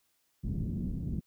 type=low-pass noise; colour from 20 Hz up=white; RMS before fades=-34 dBFS; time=0.43-1.21 s; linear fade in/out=20 ms; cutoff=210 Hz; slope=24 dB/octave; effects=white hiss -74 dBFS RMS until 1.26 s